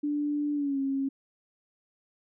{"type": "tone with pitch glide", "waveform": "sine", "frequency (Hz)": [293.3, 272.1], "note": ["D4", "C#4"], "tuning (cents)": [-2, -32], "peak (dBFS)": -26, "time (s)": [0.03, 1.09], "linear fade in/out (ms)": 10, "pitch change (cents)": -130, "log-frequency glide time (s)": [0.54, 0.79], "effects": []}